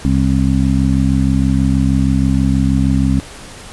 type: harmonic tone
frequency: 66.3 Hz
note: C2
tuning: 23 cents sharp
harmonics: 1 / 2 / 3 / 4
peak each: -16 / -16 / -16 / -16 dBFS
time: 0.05-3.2 s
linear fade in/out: 0 ms
effects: pink hiss -34 dBFS RMS until 3.72 s + resampled to 24000 Hz